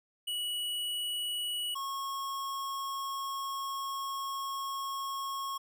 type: tone pair in turn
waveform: square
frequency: 2933 / 1092.3 Hz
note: F#7 / C#6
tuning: -16 / -26 cents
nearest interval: octave + perfect fourth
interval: 1710 cents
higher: first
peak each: -33 / -35 dBFS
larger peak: first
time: 0.27-1.75 / 1.75-5.58 s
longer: second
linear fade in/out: 10 ms
effects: none